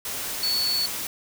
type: tone in noise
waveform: sine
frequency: 4435 Hz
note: C#8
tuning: in tune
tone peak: -22 dBFS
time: 0.43-0.86 s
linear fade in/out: 2 ms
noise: white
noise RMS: -31 dBFS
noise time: 0.05-1.07 s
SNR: +6 dB
effects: none